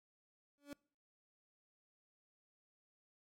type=tone with exponential growth; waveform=30% pulse; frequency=286.6 Hz; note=D4; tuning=42 cents flat; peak=-40 dBFS; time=0.58-0.73 s; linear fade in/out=0 ms; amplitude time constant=31 ms; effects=noise-tail reverb RT60 0.5 s tail -25 dB re dry + MP3 64 kbps